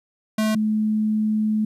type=tone pair in turn; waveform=square / sine; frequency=216.6 / 215.1 Hz; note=A3 / A3; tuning=-27 / -39 cents; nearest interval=unison; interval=12 cents; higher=first; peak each=-19 / -18 dBFS; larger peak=second; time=0.38-0.55 / 0.55-1.65 s; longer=second; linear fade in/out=5 ms; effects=resampled to 32000 Hz + 10-bit